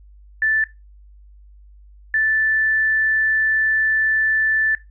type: tone pair in turn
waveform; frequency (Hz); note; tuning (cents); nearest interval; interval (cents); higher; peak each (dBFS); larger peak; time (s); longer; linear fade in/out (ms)
sine; 1758 / 1758; A6 / A6; -2 / -2; unison; 0; neither; -15; neither; 0.42-0.64 / 2.14-4.75; second; 2
effects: noise-tail reverb RT60 0.2 s tail -17 dB re dry + added 50 Hz sine -43 dBFS peak until 4.9 s